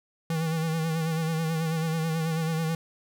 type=tone with vibrato; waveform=square; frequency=161.6 Hz; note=E3; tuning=34 cents flat; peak=-26 dBFS; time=0.3-2.75 s; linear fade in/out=2 ms; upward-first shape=sine; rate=9.2 Hz; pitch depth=44 cents each way; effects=none